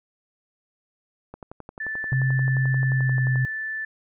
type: click train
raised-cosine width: 1 ms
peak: -24 dBFS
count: 24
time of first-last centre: 1.34-3.358 s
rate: 11.4 Hz
type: tone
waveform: sine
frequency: 1757 Hz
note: A6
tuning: 3 cents flat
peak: -27 dBFS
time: 1.8-3.85 s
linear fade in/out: 5 ms
type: tone with pitch glide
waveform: sine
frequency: 130.81 to 128.12 Hz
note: C3 to C3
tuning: 0 to -36 cents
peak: -19 dBFS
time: 2.12-3.45 s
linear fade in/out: 0 ms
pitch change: -36 cents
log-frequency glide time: 2.9-3.23 s
effects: none